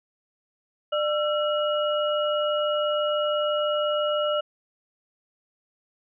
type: tone cluster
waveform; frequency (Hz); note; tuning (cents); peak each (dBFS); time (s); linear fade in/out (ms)
sine; 598 / 1347 / 2900; D5 / E6 / F#7; +31 / +37 / -35; -23 / -29 / -31; 0.92-4.41; 10
effects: none